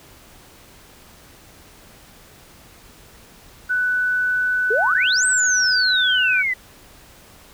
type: tone with pitch glide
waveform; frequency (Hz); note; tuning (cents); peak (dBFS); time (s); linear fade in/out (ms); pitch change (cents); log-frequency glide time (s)
sine; 1491 to 1503.1; F#6 to F#6; +13 to +27; -17; 3.69-6.43; 20; +14; 3.89-6.07
type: exponential two-way sweep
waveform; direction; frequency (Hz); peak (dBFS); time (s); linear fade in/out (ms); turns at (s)
sine; up then down; 397 to 8372 to 1964; -18; 4.7-6.54; 10; 5.26
effects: pink hiss -47 dBFS RMS until 7.53 s